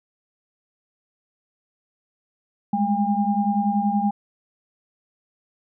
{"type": "tone cluster", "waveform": "sine", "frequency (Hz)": [201.8, 212.3, 806], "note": ["G#3", "G#3", "G5"], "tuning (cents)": [-49, 38, 48], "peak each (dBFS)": -23, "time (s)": [2.73, 4.11], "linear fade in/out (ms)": 5, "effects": []}